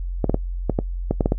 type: clicks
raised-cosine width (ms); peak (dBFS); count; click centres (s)
2; -5; 9; 0.243 / 0.296 / 0.344 / 0.697 / 0.789 / 1.11 / 1.208 / 1.259 / 1.321
effects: noise-tail reverb RT60 0.1 s tail -21 dB re dry + added 44 Hz sine -24 dBFS peak until 1.38 s